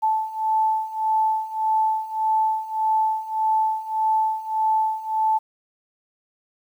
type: beating tone pair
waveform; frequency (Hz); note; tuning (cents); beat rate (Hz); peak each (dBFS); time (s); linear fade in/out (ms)
sine; 874 / 875.7; A5 / A5; -12 / -8; 1.7; -24 / -21; 0.02-5.39; 20
effects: 9-bit